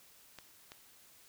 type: clicks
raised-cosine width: 0.2 ms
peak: -30 dBFS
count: 2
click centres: 0.387 / 0.719 s
effects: white hiss -61 dBFS RMS until 1.28 s